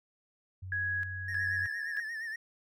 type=tone; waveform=sine; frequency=93.3 Hz; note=F#2; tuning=15 cents sharp; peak=-39 dBFS; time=0.62-1.67 s; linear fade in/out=10 ms
type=tone with tremolo; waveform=sine; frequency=1665 Hz; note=G#6; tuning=4 cents sharp; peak=-30 dBFS; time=0.72-2 s; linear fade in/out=2 ms; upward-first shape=square; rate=1.6 Hz; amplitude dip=60%
type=tone with vibrato; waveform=triangle; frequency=1800 Hz; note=A6; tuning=39 cents sharp; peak=-34 dBFS; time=1.28-2.36 s; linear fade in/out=5 ms; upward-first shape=sine; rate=8.6 Hz; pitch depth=74 cents each way
effects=none